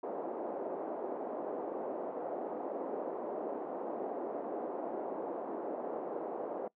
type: band-pass noise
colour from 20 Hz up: white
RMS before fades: -39 dBFS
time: 0.03-6.68 s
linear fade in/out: 5 ms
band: 290 to 710 Hz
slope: 24 dB/octave
effects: noise-tail reverb RT60 0.1 s tail -21 dB re dry